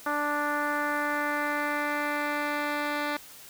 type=tone with low-pass filter sweep; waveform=10% pulse; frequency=293.7 Hz; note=D4; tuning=in tune; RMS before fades=-29 dBFS; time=0.06-3.17 s; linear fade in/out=5 ms; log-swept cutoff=1400 to 3100 Hz; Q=2.1; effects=white hiss -48 dBFS RMS until 3.49 s